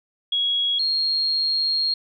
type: tone pair in turn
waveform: sine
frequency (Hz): 3322 / 4251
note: G#7 / C8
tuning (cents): 0 / +27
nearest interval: major third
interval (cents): 427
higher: second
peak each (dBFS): -19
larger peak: neither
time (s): 0.32-0.79 / 0.79-1.94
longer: second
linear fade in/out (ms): 5
effects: none